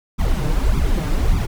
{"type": "noise with flanger", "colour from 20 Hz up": "brown", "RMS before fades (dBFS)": -17, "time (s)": [0.18, 1.47], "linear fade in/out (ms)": 20, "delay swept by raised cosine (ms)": [0.83, 6.73], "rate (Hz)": 1.7, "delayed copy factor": 0.9, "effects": []}